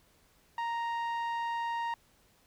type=tone with low-pass filter; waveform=sawtooth; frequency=932.3 Hz; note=A#5; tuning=in tune; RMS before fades=-34 dBFS; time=0.58-1.94 s; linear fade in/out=2 ms; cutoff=2000 Hz; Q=0.54; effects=pink hiss -66 dBFS RMS until 2.46 s